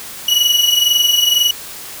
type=tone pair together; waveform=35% pulse; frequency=2914 / 2936 Hz; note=F#7 / F#7; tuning=-27 / -14 cents; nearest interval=unison; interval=13 cents; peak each=-12 dBFS; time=0.28-1.51 s; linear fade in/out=5 ms; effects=white hiss -31 dBFS RMS until 2 s